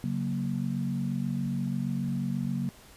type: chord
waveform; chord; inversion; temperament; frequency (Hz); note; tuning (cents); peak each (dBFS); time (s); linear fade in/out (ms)
sine; F# major; second; equal; 138.59 / 185 / 233.1; C#3 / F#3 / A#3; 0 / 0 / 0; -32; 0.04-2.69; 0
effects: pink hiss -53 dBFS RMS until 2.96 s + resampled to 32000 Hz